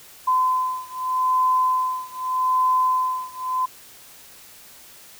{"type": "beating tone pair", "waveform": "sine", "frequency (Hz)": [1021, 1021.82], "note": ["C6", "C6"], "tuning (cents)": [-43, -41], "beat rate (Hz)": 0.82, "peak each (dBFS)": [-21, -22], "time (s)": [0.27, 3.66], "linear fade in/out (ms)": 10, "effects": ["white hiss -46 dBFS RMS until 5.19 s"]}